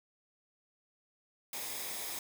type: noise with comb filter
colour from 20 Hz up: white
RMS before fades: -40 dBFS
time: 1.53-2.19 s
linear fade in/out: 2 ms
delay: 0.69 ms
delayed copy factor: -0.5
effects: none